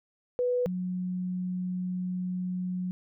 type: tone pair in turn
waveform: sine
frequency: 493.9 / 182.04 Hz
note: B4 / F#3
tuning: 0 / -28 cents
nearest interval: octave + perfect fourth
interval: 1728 cents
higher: first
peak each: -24 / -29 dBFS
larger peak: first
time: 0.39-0.66 / 0.66-2.91 s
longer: second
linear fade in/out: 0 ms
effects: none